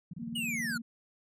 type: tone bursts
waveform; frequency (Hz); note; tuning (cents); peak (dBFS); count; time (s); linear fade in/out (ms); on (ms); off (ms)
sine; 172.2; F3; -24; -37; 13; 0.11-0.771; 5; 25; 28
type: tone with vibrato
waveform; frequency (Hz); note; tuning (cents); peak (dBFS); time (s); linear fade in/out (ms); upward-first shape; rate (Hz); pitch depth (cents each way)
sine; 231.9; A#3; -9; -37; 0.19-0.82; 10; triangle; 7.7; 20
type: linear sweep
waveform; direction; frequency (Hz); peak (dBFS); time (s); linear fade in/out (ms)
square; down; 2960 to 1370; -33; 0.35-0.78; 10
effects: resampled to 32000 Hz